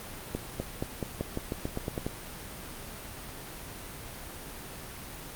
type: accelerating click train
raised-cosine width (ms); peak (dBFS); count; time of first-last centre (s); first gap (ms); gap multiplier
2; -17; 12; 0.35-2.065; 250; 0.9
effects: pink hiss -42 dBFS RMS until 5.35 s + Opus 32 kbps